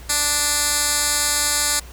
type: tone with band-pass filter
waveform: 10% pulse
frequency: 293.7 Hz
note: D4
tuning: in tune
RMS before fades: -20 dBFS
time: 0.09-1.8 s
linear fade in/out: 10 ms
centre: 8700 Hz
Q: 1.2
effects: added 60 Hz sine -37 dBFS peak until 1.92 s + pink hiss -44 dBFS RMS until 1.92 s